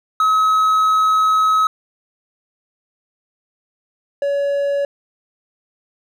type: tone pair in turn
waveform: triangle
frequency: 1280 / 564.8 Hz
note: D#6 / C#5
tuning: +49 / +32 cents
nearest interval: octave + major second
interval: 1417 cents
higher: first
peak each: -10 / -14 dBFS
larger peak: first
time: 0.2-1.67 / 4.22-4.85 s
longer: first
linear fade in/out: 2 ms
effects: none